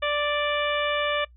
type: harmonic tone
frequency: 587.3 Hz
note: D5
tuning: in tune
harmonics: 1 / 2 / 3 / 4 / 5 / 6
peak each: -26 / -29 / -31 / -32 / -33 / -34 dBFS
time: 0.02-1.25 s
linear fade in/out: 10 ms
effects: noise-tail reverb RT60 0.1 s tail -21 dB re dry + added 60 Hz sine -49 dBFS peak until 1.36 s